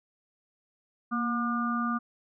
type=harmonic tone with a mistuned harmonic; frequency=240 Hz; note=B3; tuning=49 cents flat; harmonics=1 / 3 / 5 / 6; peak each=-29 / -41 / -30 / -37 dBFS; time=1.11-1.99 s; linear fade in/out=20 ms; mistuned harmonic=1; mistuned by=-41 cents; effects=none